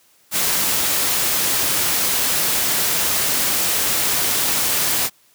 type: noise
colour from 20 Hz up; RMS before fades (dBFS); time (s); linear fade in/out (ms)
white; -19; 0.31-5.1; 50
effects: white hiss -56 dBFS RMS until 5.34 s + high-pass 60 Hz 12 dB/octave